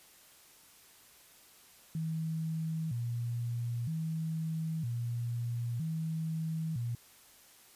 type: tone with vibrato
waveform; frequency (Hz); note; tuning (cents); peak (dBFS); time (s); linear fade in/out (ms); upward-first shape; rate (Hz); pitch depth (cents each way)
sine; 138.2; C#3; -5; -32; 1.95-6.95; 2; square; 0.52; 260
effects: white hiss -59 dBFS RMS until 7.75 s + resampled to 32000 Hz